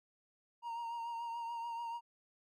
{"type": "tone with vibrato", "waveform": "triangle", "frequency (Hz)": 932.3, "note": "A#5", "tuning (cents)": 0, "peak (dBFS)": -37, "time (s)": [0.62, 2.01], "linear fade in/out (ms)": 50, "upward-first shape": "triangle", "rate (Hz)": 6.9, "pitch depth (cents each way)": 35, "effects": []}